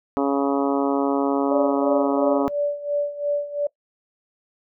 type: harmonic tone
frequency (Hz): 139.4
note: C#3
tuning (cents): +10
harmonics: 2 / 3 / 4 / 5 / 6 / 7 / 8 / 9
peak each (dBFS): -21 / -25 / -27 / -29 / -31 / -32 / -33 / -34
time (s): 0.17-2.48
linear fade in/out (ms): 0
type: tone with tremolo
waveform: sine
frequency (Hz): 580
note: D5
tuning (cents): -22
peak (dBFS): -18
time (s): 1.51-3.67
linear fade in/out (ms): 5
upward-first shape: sine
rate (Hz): 2.9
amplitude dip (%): 80
effects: noise-tail reverb RT60 0.1 s tail -21 dB re dry